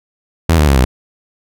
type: tone with pitch steps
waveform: sawtooth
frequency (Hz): 82.41 / 75.57 / 69.3 / 63.55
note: E2 / D#2 / C#2 / C2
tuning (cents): 0 / -50 / 0 / -50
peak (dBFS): -4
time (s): 0.49-0.85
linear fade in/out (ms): 5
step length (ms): 90
effects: none